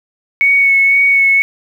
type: tone with vibrato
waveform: sine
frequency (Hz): 2217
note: C#7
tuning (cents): 0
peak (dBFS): -7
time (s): 0.41-1.42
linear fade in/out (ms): 0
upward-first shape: sine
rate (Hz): 2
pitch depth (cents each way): 17
effects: 7-bit